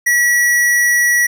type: tone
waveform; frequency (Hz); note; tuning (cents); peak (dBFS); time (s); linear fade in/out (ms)
square; 1933; B6; -38; -11; 0.06-1.27; 10
effects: none